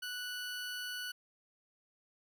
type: tone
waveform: 20% pulse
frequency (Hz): 1480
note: F#6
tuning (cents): 0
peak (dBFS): -34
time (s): 0.02-1.12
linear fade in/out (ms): 10
effects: none